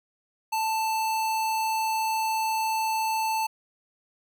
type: tone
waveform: square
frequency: 883 Hz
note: A5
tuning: 6 cents sharp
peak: -25 dBFS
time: 0.52-3.47 s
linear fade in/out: 10 ms
effects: none